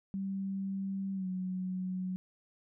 sine tone with pitch glide, 194.2 to 184.9 Hz, G3 to F#3, -16 to -1 cents, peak -33 dBFS, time 0.14-2.16 s, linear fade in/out 0 ms, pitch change -85 cents, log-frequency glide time 1.14-1.27 s, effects none

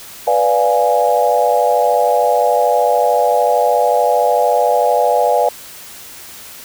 sine chord, B diminished seventh, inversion none, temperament equal, 493.9 / 587.3 / 698.5 / 830.6 Hz, B4 / D5 / F5 / Ab5, 0 / 0 / 0 / 0 cents, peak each -16 dBFS, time 0.27-5.49 s, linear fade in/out 5 ms, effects white hiss -35 dBFS RMS until 6.64 s

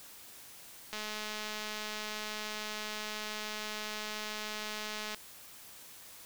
click train, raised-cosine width 0.2 ms, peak -22 dBFS, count 899, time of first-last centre 0.93-5.146 s, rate 213 Hz, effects white hiss -52 dBFS RMS until 6.25 s

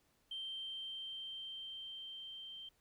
sine tone with level ramp, 3136 Hz, G7, in tune, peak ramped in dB -40 to -47 dBFS, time 0.31-2.69 s, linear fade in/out 5 ms, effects tanh soft clip ceiling -36 dBFS + pink hiss -75 dBFS RMS until 2.8 s

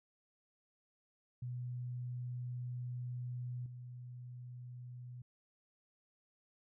sine tone with level steps, 123.47 Hz, B2, in tune, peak -39 / -46 dBFS, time 1.42-5.22 s, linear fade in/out 5 ms, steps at 3.66 s, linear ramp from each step 2 ms, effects none

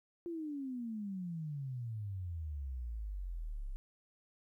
sine exponential sweep, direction down, 349.2 to 31.95 Hz, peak -38 dBFS, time 0.26-3.76 s, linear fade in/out 0 ms, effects 13-bit

